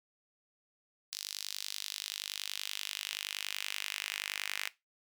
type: tone with high-pass filter sweep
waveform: sawtooth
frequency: 50.5 Hz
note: G#1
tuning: 48 cents flat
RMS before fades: -40 dBFS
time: 1.12-4.69 s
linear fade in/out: 5 ms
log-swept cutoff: 4500 to 2200 Hz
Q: 2
effects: noise-tail reverb RT60 0.2 s tail -17 dB re dry